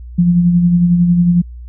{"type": "tone with tremolo", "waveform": "sine", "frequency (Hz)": 174.61, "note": "F3", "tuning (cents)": 0, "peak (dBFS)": -6, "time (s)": [0.18, 1.42], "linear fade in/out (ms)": 10, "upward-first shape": "sine", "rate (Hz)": 11, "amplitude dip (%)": 40, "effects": ["added 60 Hz sine -28 dBFS peak until 1.68 s"]}